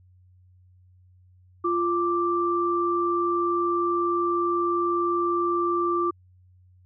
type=tone pair together; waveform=sine; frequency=347.4 / 1174.7 Hz; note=F4 / D6; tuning=-9 / 0 cents; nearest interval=octave + major sixth; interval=2109 cents; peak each=-24 dBFS; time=1.64-6.11 s; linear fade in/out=10 ms; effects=added 91 Hz sine -53 dBFS peak until 6.85 s